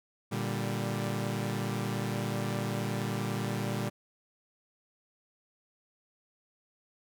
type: chord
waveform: sawtooth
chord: G minor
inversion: first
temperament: equal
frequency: 116.54 / 146.83 / 196 Hz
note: Bb2 / D3 / G3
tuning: 0 / 0 / 0 cents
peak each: -30 / -33 / -31 dBFS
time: 0.31-3.9 s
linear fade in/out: 20 ms
effects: none